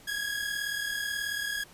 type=tone pair together; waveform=sawtooth; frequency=1641 / 1679.4 Hz; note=G#6 / G#6; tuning=-21 / +19 cents; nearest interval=unison; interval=40 cents; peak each=-29 / -31 dBFS; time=0.07-1.64 s; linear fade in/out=10 ms; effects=pink hiss -54 dBFS RMS until 1.73 s + resampled to 32000 Hz